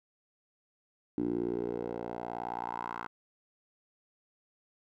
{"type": "tone with band-pass filter sweep", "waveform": "10% pulse", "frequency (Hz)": 59, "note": "A#1", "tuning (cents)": 22, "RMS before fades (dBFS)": -36, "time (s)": [1.18, 3.07], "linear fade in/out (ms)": 0, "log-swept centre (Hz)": [300, 1200], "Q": 4.2, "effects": []}